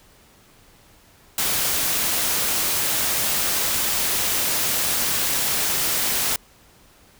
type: noise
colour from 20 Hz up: white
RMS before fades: -22 dBFS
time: 1.38-6.36 s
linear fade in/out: 2 ms
effects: pink hiss -53 dBFS RMS until 7.19 s